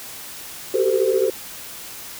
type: tone cluster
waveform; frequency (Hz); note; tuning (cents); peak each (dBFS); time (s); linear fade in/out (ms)
sine; 378.4 / 392.6 / 442.6 / 511; F#4 / G4 / A4 / C5; +39 / +3 / +10 / -41; -21; 0.74-1.3; 5
effects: tanh soft clip ceiling -6 dBFS + white hiss -36 dBFS RMS until 2.19 s